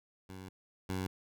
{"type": "tone pair in turn", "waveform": "15% pulse", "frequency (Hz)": [94, 93.5], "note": ["F#2", "F#2"], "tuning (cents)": [28, 19], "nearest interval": "unison", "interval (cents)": 9, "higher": "first", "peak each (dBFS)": [-39, -28], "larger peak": "second", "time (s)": [[0.29, 0.49], [0.89, 1.07]], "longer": "first", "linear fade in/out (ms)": 5, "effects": []}